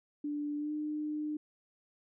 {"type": "tone with pitch glide", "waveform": "sine", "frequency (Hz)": [293.7, 302], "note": ["D4", "D4"], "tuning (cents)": [0, 48], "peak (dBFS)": -33, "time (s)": [0.24, 1.37], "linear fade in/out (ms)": 5, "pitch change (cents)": 48, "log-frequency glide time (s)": [0.57, 0.72], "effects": []}